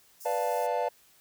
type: high-pass noise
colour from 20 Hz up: white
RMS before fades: -46 dBFS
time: 0.2-0.67 s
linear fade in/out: 10 ms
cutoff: 4900 Hz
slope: 96 dB/octave
type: chord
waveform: triangle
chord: B half-diminished seventh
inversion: none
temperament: equal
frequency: 493.9 / 587.3 / 698.5 / 880 Hz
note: B4 / D5 / F5 / A5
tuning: 0 / 0 / 0 / 0 cents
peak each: -30 dBFS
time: 0.25-0.89 s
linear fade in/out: 10 ms
effects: white hiss -61 dBFS RMS until 1.2 s